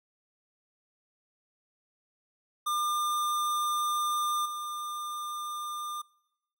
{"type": "tone with level steps", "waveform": "square", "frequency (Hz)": 1201, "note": "D6", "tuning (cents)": 38, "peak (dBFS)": [-28, -35], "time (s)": [2.66, 6.02], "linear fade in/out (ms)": 10, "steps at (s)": 4.45, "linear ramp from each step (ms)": 10, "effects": ["noise-tail reverb RT60 0.9 s tail -24 dB re dry"]}